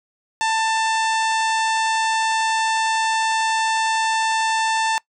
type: harmonic tone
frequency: 889 Hz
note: A5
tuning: 18 cents sharp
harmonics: 1 / 2 / 3 / 4 / 5 / 6 / 7 / 8 / 9 / 10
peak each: -19 / -25 / -29 / -31 / -33 / -35 / -36 / -37 / -38 / -39 dBFS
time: 0.41-4.98 s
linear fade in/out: 0 ms
effects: noise-tail reverb RT60 0.1 s tail -22 dB re dry